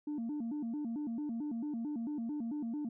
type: tone with vibrato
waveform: sine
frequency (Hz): 261.6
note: C4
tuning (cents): 0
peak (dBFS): -33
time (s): 0.07-2.89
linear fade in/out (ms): 5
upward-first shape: square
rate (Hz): 4.5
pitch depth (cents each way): 220
effects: tanh soft clip ceiling -33 dBFS